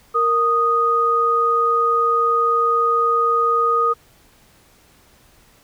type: tone pair together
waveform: sine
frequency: 464.8 / 1241 Hz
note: A#4 / D#6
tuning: -5 / -5 cents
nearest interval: octave + perfect fourth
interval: 1700 cents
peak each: -21 / -15 dBFS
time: 0.14-3.94 s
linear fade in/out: 20 ms
effects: pink hiss -53 dBFS RMS until 5.63 s